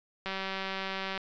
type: click train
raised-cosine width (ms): 0.3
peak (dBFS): -19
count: 177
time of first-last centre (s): 0.26-1.177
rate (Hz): 192
effects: resampled to 16000 Hz